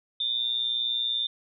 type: tone with amplitude modulation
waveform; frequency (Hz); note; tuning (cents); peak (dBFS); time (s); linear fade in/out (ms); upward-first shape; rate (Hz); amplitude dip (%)
sine; 3599; A7; +38; -21; 0.2-1.27; 5; sine; 120; 90
effects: none